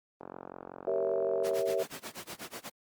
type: click train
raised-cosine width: 1 ms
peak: -27 dBFS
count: 61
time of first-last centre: 0.21-1.535 s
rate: 45.3 Hz
type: chord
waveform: sine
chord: G diminished seventh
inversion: none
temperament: equal with one note detuned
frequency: 389.1 / 466.2 / 554.4 / 659.3 Hz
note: G4 / Bb4 / Db5 / Fb5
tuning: -13 / 0 / 0 / 0 cents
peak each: -33 dBFS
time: 0.87-1.83 s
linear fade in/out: 2 ms
type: noise with tremolo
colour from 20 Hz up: pink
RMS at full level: -39 dBFS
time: 1.43-2.7 s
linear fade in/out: 20 ms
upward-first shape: sine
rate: 8.2 Hz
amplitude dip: 95%
effects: high-pass 200 Hz 12 dB/octave + Opus 32 kbps